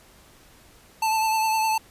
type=tone with vibrato; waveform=square; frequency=880 Hz; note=A5; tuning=in tune; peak=-21 dBFS; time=1.02-1.78 s; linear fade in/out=5 ms; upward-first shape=sine; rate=9.8 Hz; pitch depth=24 cents each way; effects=pink hiss -53 dBFS RMS until 1.9 s + resampled to 32000 Hz